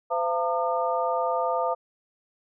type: tone cluster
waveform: sine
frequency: 512 / 681 / 911 / 1209 Hz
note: C5 / F5 / A#5 / D6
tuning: -38 / -44 / -40 / +50 cents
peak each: -28 / -27 / -29 / -30 dBFS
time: 0.1-1.75 s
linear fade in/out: 20 ms
effects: none